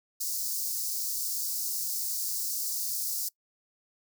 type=high-pass noise; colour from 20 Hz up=white; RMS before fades=-32 dBFS; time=0.2-3.29 s; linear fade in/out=10 ms; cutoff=4600 Hz; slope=48 dB/octave; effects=noise-tail reverb RT60 0.1 s tail -23 dB re dry